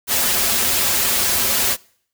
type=noise with comb filter; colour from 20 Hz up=white; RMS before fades=-18 dBFS; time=0.07-1.77 s; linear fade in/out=50 ms; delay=6.5 ms; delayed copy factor=-0.7; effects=noise-tail reverb RT60 0.6 s tail -25 dB re dry